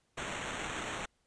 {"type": "noise with sample-and-hold", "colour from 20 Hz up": "violet", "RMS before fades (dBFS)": -39, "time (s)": [0.17, 1.06], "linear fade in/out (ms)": 10, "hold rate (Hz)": 4900, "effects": ["pink hiss -75 dBFS RMS until 1.26 s", "resampled to 22050 Hz"]}